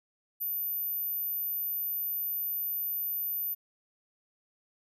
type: tone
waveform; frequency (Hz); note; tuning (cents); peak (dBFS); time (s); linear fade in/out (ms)
sine; 13870; A9; -26; -30; 0.4-3.55; 20
effects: none